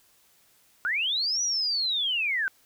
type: linear two-way sweep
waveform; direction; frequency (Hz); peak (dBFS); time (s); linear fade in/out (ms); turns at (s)
sine; up then down; 1377 to 5920 to 1489; -24; 0.85-2.48; 0; 1.42
effects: white hiss -62 dBFS RMS until 2.65 s